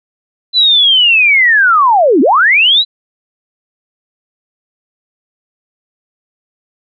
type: linear two-way sweep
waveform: sine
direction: down then up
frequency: 4049 to 240 to 4049 Hz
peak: -5 dBFS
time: 0.53-2.85 s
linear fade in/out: 50 ms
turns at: 2.21 s
effects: none